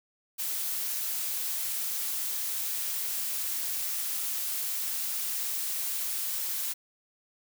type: noise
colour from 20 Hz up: blue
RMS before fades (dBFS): -32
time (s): 0.38-6.74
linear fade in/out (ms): 20
effects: none